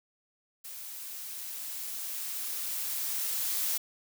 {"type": "noise with level ramp", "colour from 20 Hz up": "blue", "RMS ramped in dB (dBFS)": [-43, -30], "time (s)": [0.64, 3.78], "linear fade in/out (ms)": 10, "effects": []}